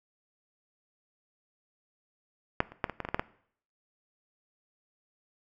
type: clicks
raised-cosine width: 0.5 ms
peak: -8 / -30 / -11 / -20 / -18 / -19 / -20 / -11 / -13 dBFS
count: 9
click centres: 2.604 / 2.72 / 2.842 / 2.897 / 3.003 / 3.05 / 3.088 / 3.145 / 3.195 s
effects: noise-tail reverb RT60 0.6 s tail -19 dB re dry